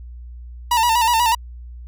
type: tone with vibrato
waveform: 45% pulse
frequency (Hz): 932.3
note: A#5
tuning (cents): 0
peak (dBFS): -14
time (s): 0.71-1.35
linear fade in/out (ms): 5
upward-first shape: square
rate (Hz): 8.2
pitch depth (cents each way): 63
effects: added 60 Hz sine -33 dBFS peak until 1.87 s